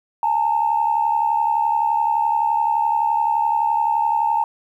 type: tone pair together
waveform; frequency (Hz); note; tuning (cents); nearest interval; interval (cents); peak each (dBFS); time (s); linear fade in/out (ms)
sine; 838.3 / 910; G#5 / A#5; +16 / -42; minor second; 142; -20 / -17; 0.23-4.44; 2
effects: tanh soft clip ceiling -8 dBFS + 9-bit